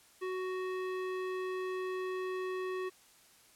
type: tone with low-pass filter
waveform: square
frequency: 371.5 Hz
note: F#4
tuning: 7 cents sharp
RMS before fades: -37 dBFS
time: 0.21-2.9 s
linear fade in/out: 20 ms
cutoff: 2400 Hz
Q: 1.1
effects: white hiss -62 dBFS RMS until 3.55 s + low-pass 12000 Hz 12 dB/octave